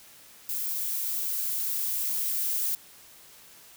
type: noise with level ramp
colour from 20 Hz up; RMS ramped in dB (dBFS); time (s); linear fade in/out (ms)
violet; -31 to -28; 0.49-2.75; 2
effects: white hiss -52 dBFS RMS until 3.76 s